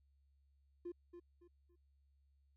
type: tone with echo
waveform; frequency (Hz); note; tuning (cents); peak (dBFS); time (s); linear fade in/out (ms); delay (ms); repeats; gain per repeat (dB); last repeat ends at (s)
triangle; 348.8; F4; -2; -39; 0.85-0.92; 10; 280; 3; -10; 1.76
effects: tanh soft clip ceiling -40 dBFS + added 69 Hz sine -70 dBFS peak until 2.56 s